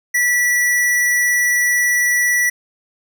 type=tone; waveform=square; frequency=1953 Hz; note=B6; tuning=20 cents flat; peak=-14 dBFS; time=0.14-2.5 s; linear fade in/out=10 ms; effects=none